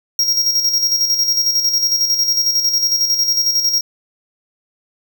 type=tone with tremolo; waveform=square; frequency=5600 Hz; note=F8; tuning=4 cents sharp; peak=-12 dBFS; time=0.19-3.81 s; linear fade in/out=2 ms; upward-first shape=square; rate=11 Hz; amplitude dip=50%; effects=none